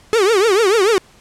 45% pulse tone with vibrato, 415.3 Hz, G#4, in tune, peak -11 dBFS, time 0.13-0.98 s, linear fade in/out 0 ms, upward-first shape triangle, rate 6.8 Hz, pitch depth 250 cents each way, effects pink hiss -48 dBFS RMS until 1.2 s + low-pass 9000 Hz 12 dB/octave

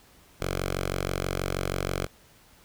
5% pulse tone with notch filter, 46.25 Hz, F#1, in tune, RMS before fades -30 dBFS, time 0.4-2.07 s, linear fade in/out 20 ms, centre 240 Hz, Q 1.2, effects pink hiss -57 dBFS RMS until 2.64 s

